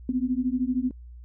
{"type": "beating tone pair", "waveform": "sine", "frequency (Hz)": [246.9, 259.9], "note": ["B3", "C4"], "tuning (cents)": [0, -11], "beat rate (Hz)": 13, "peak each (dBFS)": -26, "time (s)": [0.09, 0.91], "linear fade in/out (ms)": 2, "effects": ["added 60 Hz sine -41 dBFS peak until 1.24 s"]}